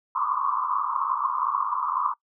pink band-pass noise, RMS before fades -26 dBFS, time 0.15-2.14 s, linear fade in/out 10 ms, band 990 to 1200 Hz, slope 96 dB/octave, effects noise-tail reverb RT60 0.1 s tail -23 dB re dry

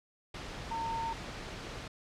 sine tone in noise, 911 Hz, A#5, 40 cents flat, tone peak -33 dBFS, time 0.71-1.13 s, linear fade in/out 5 ms, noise pink, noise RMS -42 dBFS, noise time 0.34-1.88 s, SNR +6 dB, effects low-pass 5000 Hz 12 dB/octave

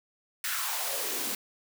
white noise with high-pass filter sweep, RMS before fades -32 dBFS, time 0.44-1.35 s, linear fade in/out 2 ms, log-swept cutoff 1700 to 210 Hz, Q 2.9, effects none

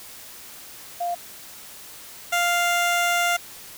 sine / 15% pulse tone pair in turn, 698 / 698 Hz, F5 / F5, -1 / -1 cents, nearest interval unison, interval 0 cents, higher neither, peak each -23 / -13 dBFS, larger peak second, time 1-1.15 / 2.32-3.37 s, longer second, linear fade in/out 10 ms, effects white hiss -42 dBFS RMS until 3.77 s

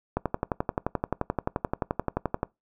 click train, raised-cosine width 1 ms, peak -11 dBFS, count 27, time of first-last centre 0.17-2.431 s, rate 11.5 Hz, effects noise-tail reverb RT60 0.2 s tail -23 dB re dry

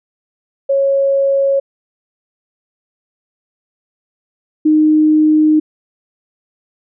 sine tone pair in turn, 550 / 308.1 Hz, C#5 / D#4, -14 / -17 cents, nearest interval minor seventh, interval 1003 cents, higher first, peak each -10 / -7 dBFS, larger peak second, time 0.69-1.6 / 4.65-5.6 s, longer second, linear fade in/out 10 ms, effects none

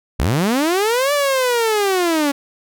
sawtooth linear two-way sweep, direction up then down, 49 to 587.3 to 275.9 Hz, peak -11 dBFS, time 0.19-2.32 s, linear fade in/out 10 ms, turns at 1.13 s, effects none

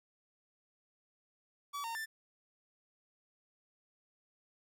45% pulse tone with pitch steps, 1143 / 917 / 1774 Hz, D6 / A#5 / A6, -47 / -29 / +14 cents, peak -38 dBFS, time 1.73-2.06 s, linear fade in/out 20 ms, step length 110 ms, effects 13-bit

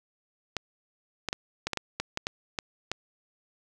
clicks, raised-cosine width 0.2 ms, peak -12 dBFS, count 11, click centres 0.567 / 1.287 / 1.329 / 1.67 / 1.733 / 1.773 / 2 / 2.174 / 2.269 / 2.588 / 2.916 s, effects none

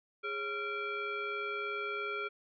sine tone with frequency modulation, 1376 Hz, F6, 26 cents flat, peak -34 dBFS, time 0.23-2.29 s, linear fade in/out 20 ms, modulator 963 Hz, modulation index 1.2, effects none

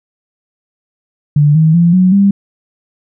sine tone with pitch steps, 147.1 / 158.57 / 170.94 / 184.27 / 198.64 Hz, D3 / D#3 / F3 / F#3 / G3, +3 / +33 / -37 / -7 / +23 cents, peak -5 dBFS, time 1.36-2.31 s, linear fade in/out 5 ms, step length 190 ms, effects none

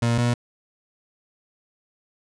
30% pulse tone pair in turn, 117.6 / 120.28 Hz, A#2 / B2, +16 / -45 cents, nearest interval unison, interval 39 cents, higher second, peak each -16 dBFS, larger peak neither, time 0.02-0.18 / 0.18-0.34 s, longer neither, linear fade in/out 5 ms, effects resampled to 22050 Hz

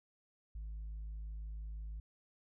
sine tone, 53 Hz, G#1, 36 cents sharp, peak -39 dBFS, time 0.55-2 s, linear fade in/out 5 ms, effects tanh soft clip ceiling -40 dBFS

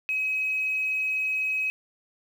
sine tone with quantisation, 2544 Hz, D#7, 38 cents sharp, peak -24 dBFS, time 0.09-1.7 s, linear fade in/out 0 ms, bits 8, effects none

